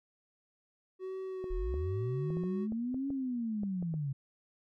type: tone with vibrato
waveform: triangle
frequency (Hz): 373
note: F#4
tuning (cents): +14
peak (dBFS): -35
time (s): 0.99-2.68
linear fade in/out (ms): 50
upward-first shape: sine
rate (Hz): 1.2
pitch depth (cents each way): 29
type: clicks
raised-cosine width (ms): 2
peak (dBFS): -31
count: 11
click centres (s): 1.442 / 1.741 / 2.304 / 2.37 / 2.437 / 2.722 / 2.944 / 3.104 / 3.634 / 3.826 / 3.94
type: linear two-way sweep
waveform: sine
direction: up then down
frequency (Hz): 30.87 to 279.9 to 132.1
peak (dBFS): -32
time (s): 1.5-4.13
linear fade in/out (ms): 10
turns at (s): 3.09
effects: none